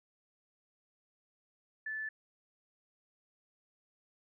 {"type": "tone", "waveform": "sine", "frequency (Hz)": 1746, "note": "A6", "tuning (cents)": -14, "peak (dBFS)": -36, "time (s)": [1.86, 2.09], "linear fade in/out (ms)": 5, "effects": []}